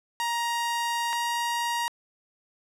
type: tone pair in turn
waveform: sawtooth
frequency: 940 / 943.9 Hz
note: A#5 / A#5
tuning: +14 / +21 cents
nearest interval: unison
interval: 7 cents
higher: second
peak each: -22 dBFS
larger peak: neither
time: 0.2-1.13 / 1.13-1.88 s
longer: first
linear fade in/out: 0 ms
effects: low-pass 12000 Hz 12 dB/octave